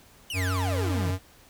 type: exponential sweep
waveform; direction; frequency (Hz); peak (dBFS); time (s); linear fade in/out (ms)
40% pulse; down; 3066 to 138.59; -30; 0.3-1.11; 2
type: tone with vibrato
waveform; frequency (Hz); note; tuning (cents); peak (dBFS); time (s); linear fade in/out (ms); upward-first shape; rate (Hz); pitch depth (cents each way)
square; 92.5; F#2; 0; -26; 0.33-1.19; 50; square; 6.3; 16
effects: pink hiss -55 dBFS RMS until 1.49 s